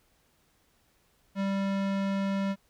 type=tone with low-pass filter; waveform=square; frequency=196 Hz; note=G3; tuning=in tune; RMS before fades=-29 dBFS; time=1.35-2.56 s; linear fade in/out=50 ms; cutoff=3800 Hz; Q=0.58; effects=pink hiss -68 dBFS RMS until 2.69 s